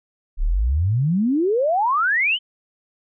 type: exponential sweep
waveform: sine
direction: up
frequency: 30.87 to 3136 Hz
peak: -16 dBFS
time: 0.37-2.39 s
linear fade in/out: 50 ms
effects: none